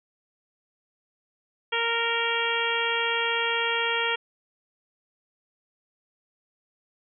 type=harmonic tone; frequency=463.9 Hz; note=A#4; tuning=8 cents flat; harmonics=1 / 2 / 3 / 4 / 5 / 6 / 7; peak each=-31 / -31 / -31 / -31 / -31 / -31 / -31 dBFS; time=1.72-4.16 s; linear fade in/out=10 ms; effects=none